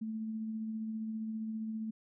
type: tone with tremolo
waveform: sine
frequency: 220 Hz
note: A3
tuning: in tune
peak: -34 dBFS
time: 0.01-1.91 s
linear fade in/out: 10 ms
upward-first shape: triangle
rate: 15 Hz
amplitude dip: 30%
effects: none